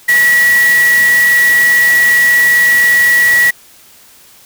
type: tone in noise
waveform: sine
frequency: 1932 Hz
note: B6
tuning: 39 cents flat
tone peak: -6 dBFS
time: 0.08-3.51 s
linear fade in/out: 10 ms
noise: white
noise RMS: -20 dBFS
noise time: 0.08-3.51 s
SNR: +11 dB
effects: white hiss -42 dBFS RMS until 4.45 s